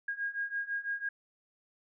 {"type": "beating tone pair", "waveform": "sine", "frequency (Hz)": [1627, 1633], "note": ["G#6", "G#6"], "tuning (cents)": [-36, -30], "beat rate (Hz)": 6, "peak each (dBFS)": [-37, -35], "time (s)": [0.08, 1.09], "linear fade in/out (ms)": 5, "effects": []}